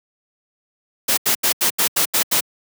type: noise bursts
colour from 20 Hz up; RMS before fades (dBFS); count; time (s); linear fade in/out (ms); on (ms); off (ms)
white; -17; 8; 1.08-2.407; 10; 95; 81
effects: high-pass 150 Hz 12 dB/octave